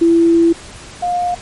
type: tone pair in turn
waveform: sine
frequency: 334.9 / 709.6 Hz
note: E4 / F5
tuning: +27 / +27 cents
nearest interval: octave + minor second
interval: 1300 cents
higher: second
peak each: -7 / -14 dBFS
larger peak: first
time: 0.01-0.53 / 1.02-1.35 s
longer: first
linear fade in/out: 10 ms
effects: pink hiss -35 dBFS RMS until 1.41 s + MP3 48 kbps